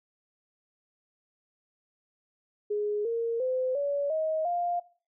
sine tone with pitch steps, 416.6 / 462.2 / 512.9 / 569.1 / 631.4 / 700.6 Hz, G#4 / A#4 / C5 / C#5 / D#5 / F5, +5 / -15 / -35 / +45 / +25 / +5 cents, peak -26 dBFS, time 2.7-4.8 s, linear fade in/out 10 ms, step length 350 ms, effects noise-tail reverb RT60 0.4 s tail -19 dB re dry

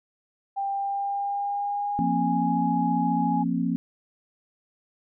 sine tone with pitch glide, 792 to 833.3 Hz, G5 to G#5, +18 to +6 cents, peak -25 dBFS, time 0.56-3.44 s, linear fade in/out 20 ms, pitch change +88 cents, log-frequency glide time 0.7-2.61 s
sine chord, F suspended fourth, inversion none, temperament equal with one note detuned, 174.61 / 233.1 / 267.7 Hz, F3 / Bb3 / C4, 0 / 0 / +40 cents, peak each -27 dBFS, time 1.99-3.76 s, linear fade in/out 0 ms
effects none

